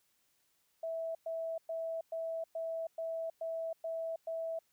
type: tone bursts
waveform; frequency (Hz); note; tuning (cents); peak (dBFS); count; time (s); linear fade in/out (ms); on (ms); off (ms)
sine; 655; E5; -11; -35; 9; 0.83-4.59; 5; 320; 110
effects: white hiss -75 dBFS RMS until 4.72 s